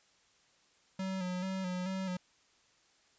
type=tone with vibrato; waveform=square; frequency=185.6 Hz; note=F#3; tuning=6 cents sharp; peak=-35 dBFS; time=0.99-2.17 s; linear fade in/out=5 ms; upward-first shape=square; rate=2.3 Hz; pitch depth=40 cents each way; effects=white hiss -68 dBFS RMS until 3.18 s + resampled to 16000 Hz

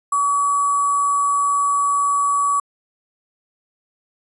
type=tone with sample-and-hold; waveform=sine; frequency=1139 Hz; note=C#6; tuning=47 cents sharp; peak=-15 dBFS; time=0.12-2.6 s; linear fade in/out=5 ms; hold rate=8820 Hz; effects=resampled to 32000 Hz

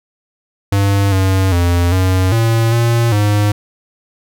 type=tone with pitch steps; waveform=square; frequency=99.5 / 95.1 / 87 / 93.1 / 114.1 / 117 / 103.7 Hz; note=G2 / F#2 / F2 / F#2 / A#2 / A#2 / G#2; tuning=+26 / +48 / -6 / +11 / -37 / +7 / -2 cents; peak=-11 dBFS; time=0.72-3.52 s; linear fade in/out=5 ms; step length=400 ms; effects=none

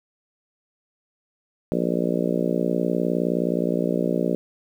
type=harmonic tone; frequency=59.4 Hz; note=A#1; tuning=33 cents sharp; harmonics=3 / 4 / 5 / 6 / 7 / 8 / 9 / 10; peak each=-26 / -27 / -28 / -29 / -29 / -30 / -31 / -31 dBFS; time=1.72-4.35 s; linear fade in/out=0 ms; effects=9-bit

